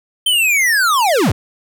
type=linear sweep; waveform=square; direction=down; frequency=3136 to 56.2 Hz; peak=-12 dBFS; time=0.26-1.32 s; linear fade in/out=5 ms; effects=none